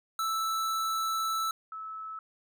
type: tone pair in turn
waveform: square / sine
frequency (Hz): 1318.5 / 1302.6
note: E6 / E6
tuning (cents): 0 / -21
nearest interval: unison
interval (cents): 21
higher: first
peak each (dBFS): -29 / -37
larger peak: first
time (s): 0.19-1.51 / 1.72-2.19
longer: first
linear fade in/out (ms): 2
effects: none